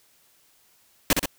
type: noise with echo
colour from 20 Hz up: pink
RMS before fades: -18 dBFS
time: 1.1-1.13 s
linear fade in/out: 2 ms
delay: 64 ms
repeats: 2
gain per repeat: -4 dB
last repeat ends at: 1.258 s
effects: white hiss -61 dBFS RMS until 1.38 s